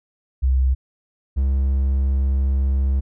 sine / triangle tone pair in turn, 65.1 / 67.32 Hz, C2 / C2, -8 / +50 cents, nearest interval minor second, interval 58 cents, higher second, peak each -14 dBFS, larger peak neither, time 0.42-0.75 / 1.36-3.01 s, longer second, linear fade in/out 20 ms, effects none

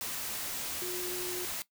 sine tone in noise, 359.9 Hz, F#4, 48 cents flat, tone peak -37 dBFS, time 0.82-1.45 s, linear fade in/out 0 ms, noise white, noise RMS -37 dBFS, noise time 0.01-1.62 s, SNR -3 dB, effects noise-tail reverb RT60 0.1 s tail -17 dB re dry

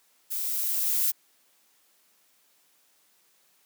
violet noise with level ramp, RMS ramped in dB -31 to -24 dBFS, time 0.3-1.12 s, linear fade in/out 20 ms, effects white hiss -65 dBFS RMS until 3.65 s + high-pass 200 Hz 12 dB/octave

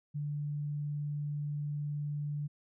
sine tone, 146.83 Hz, D3, in tune, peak -33 dBFS, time 0.14-2.48 s, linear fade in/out 20 ms, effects none

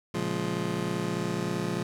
25% pulse chord, Bb minor seventh, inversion none, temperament just, 116.54 / 139.85 / 174.81 / 209.8 Hz, Bb2 / Db3 / F3 / Ab3, 0 / +16 / +2 / +18 cents, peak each -33 / -33 / -28 / -31 dBFS, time 0.14-1.83 s, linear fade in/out 5 ms, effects low-pass 10000 Hz 12 dB/octave + 9-bit

